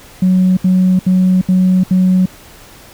sine tone bursts, 184.8 Hz, F#3, 2 cents flat, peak -6 dBFS, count 5, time 0.22-2.258 s, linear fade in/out 5 ms, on 350 ms, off 72 ms, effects tanh soft clip ceiling -4 dBFS + pink hiss -39 dBFS RMS until 2.93 s

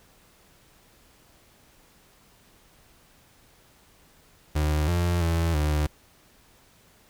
35% pulse tone with pitch steps, 75.9 / 87.1 / 83.2 / 75.4 Hz, D#2 / F2 / E2 / D2, -42 / -4 / +17 / +46 cents, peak -20 dBFS, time 4.55-5.87 s, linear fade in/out 10 ms, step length 330 ms, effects pink hiss -58 dBFS RMS until 7.09 s

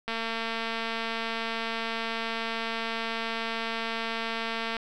click train, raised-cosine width 0.3 ms, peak -16 dBFS, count 1065, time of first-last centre 0.08-4.767 s, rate 227 Hz, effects none

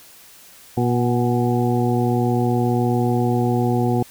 harmonic tone with a mistuned harmonic, 120.5 Hz, B2, 42 cents flat, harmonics 1 / 2 / 3 / 4 / 6 / 7, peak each -20 / -21 / -23 / -28 / -26 / -31 dBFS, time 0.77-4.03 s, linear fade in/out 5 ms, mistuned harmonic 6, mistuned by +45 cents, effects white hiss -46 dBFS RMS until 4.1 s

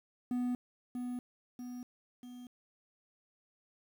triangle tone with echo, 246.9 Hz, B3, in tune, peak -29 dBFS, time 0.31-0.55 s, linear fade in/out 2 ms, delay 640 ms, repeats 3, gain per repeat -5 dB, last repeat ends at 2.47 s, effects 10-bit

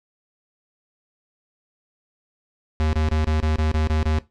square tone bursts, 77.78 Hz, D#2, in tune, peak -19 dBFS, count 9, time 2.8-4.186 s, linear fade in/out 0 ms, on 130 ms, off 27 ms, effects noise-tail reverb RT60 0.2 s tail -17 dB re dry + low-pass 5000 Hz 12 dB/octave

